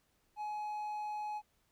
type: tone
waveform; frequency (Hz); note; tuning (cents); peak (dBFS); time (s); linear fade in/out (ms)
triangle; 843; G#5; +26; -35; 0.36-1.42; 50
effects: pink hiss -75 dBFS RMS until 1.71 s